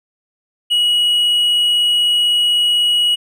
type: tone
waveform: triangle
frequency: 2911 Hz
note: F#7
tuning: 29 cents flat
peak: -10 dBFS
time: 0.7-3.16 s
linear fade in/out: 20 ms
effects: none